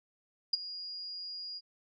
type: tone with ADSR envelope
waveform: sine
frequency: 4859 Hz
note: D#8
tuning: 42 cents flat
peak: -22 dBFS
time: 0.53-1.61 s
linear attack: 7 ms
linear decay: 18 ms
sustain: -17 dB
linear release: 41 ms
effects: none